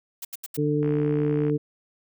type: noise bursts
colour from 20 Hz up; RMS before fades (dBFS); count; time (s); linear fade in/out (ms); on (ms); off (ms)
blue; -34; 4; 0.22-0.57; 5; 29; 78
type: harmonic tone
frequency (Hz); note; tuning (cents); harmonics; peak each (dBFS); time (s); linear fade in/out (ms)
148.4; D3; +18; 1 / 2 / 3; -25 / -25 / -25; 0.57-1.58; 20
type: click train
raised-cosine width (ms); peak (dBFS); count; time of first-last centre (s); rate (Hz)
0.5; -25; 44; 0.83-1.498; 64.4
effects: none